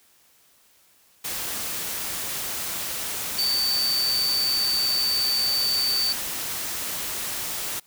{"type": "tone in noise", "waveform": "sine", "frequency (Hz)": 4566, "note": "D8", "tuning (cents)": -50, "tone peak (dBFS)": -21, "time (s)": [3.38, 6.13], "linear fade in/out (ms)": 10, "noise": "white", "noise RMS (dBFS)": -30, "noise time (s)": [1.24, 7.8], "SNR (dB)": 6, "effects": ["white hiss -59 dBFS RMS until 7.86 s"]}